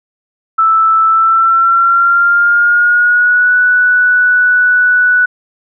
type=tone with pitch glide; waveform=sine; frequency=1318.5 to 1480 Hz; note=E6 to F#6; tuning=0 to 0 cents; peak=-6 dBFS; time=0.58-5.26 s; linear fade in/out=10 ms; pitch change=+200 cents; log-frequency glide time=1.07-3.55 s; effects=none